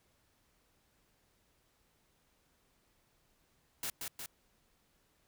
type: noise with echo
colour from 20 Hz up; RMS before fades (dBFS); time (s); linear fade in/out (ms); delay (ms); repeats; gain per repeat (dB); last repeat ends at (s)
white; -38; 3.83-3.9; 2; 180; 2; -3; 4.26
effects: pink hiss -73 dBFS RMS until 5.27 s